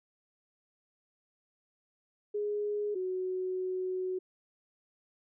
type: tone pair in turn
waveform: sine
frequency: 415.3 / 370.5 Hz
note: G#4 / F#4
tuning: 0 / +2 cents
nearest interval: major second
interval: 198 cents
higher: first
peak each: -30 / -31 dBFS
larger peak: first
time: 2.34-2.95 / 2.95-4.19 s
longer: second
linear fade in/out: 10 ms
effects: none